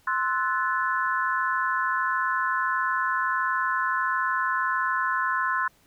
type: chord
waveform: sine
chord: F# half-diminished seventh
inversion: second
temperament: equal with one note detuned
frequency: 1046.5 / 1318.5 / 1480 / 1732.8 Hz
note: C6 / E6 / F#6 / A6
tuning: 0 / 0 / 0 / -27 cents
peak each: -26 / -31 / -28 / -30 dBFS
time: 0.07-5.68 s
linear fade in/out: 5 ms
effects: pink hiss -61 dBFS RMS until 5.86 s